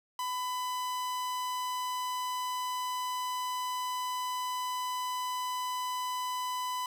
45% pulse tone, 1000 Hz, B5, 21 cents sharp, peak -32 dBFS, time 0.19-6.86 s, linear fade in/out 2 ms, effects none

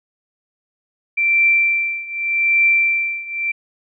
sine tone with tremolo, 2349 Hz, D7, in tune, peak -10 dBFS, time 1.17-3.52 s, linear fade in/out 10 ms, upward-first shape triangle, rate 0.84 Hz, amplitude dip 90%, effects none

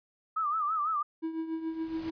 sine tone with vibrato, 1238 Hz, D#6, 9 cents flat, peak -27 dBFS, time 0.36-1.03 s, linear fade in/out 10 ms, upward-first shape sine, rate 6 Hz, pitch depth 110 cents each way
triangle tone with tremolo, 323.5 Hz, E4, 32 cents flat, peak -27 dBFS, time 1.22-2.11 s, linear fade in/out 20 ms, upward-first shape triangle, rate 7.1 Hz, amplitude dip 70%
pink noise with exponential growth, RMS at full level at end -44 dBFS, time 1.27-2.1 s, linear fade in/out 1 ms, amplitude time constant 180 ms
effects resampled to 11025 Hz

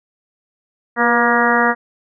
harmonic tone with a mistuned harmonic, 236.9 Hz, A#3, 28 cents sharp, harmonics 1 / 2 / 3 / 4 / 5 / 6 / 7 / 8, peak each -20 / -20 / -20 / -20 / -20 / -20 / -20 / -20 dBFS, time 0.96-1.75 s, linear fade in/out 50 ms, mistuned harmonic 2, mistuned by +33 cents, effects none

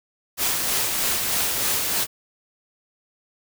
white noise with tremolo, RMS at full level -22 dBFS, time 0.37-2.07 s, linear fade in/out 50 ms, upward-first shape sine, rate 3.2 Hz, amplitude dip 30%, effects none

